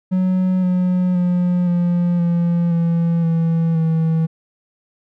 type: tone with pitch steps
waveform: triangle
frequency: 185 / 181.51 / 178.08 / 174.72 / 171.42 / 168.18 / 165.01 / 161.89 Hz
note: F#3 / F#3 / F3 / F3 / F3 / E3 / E3 / E3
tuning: 0 / -33 / +34 / +1 / -32 / +35 / +2 / -31 cents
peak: -12 dBFS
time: 0.11-4.27 s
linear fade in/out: 20 ms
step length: 520 ms
effects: none